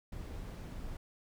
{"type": "noise", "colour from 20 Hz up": "brown", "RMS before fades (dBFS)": -43, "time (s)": [0.12, 0.97], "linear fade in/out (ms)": 5, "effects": []}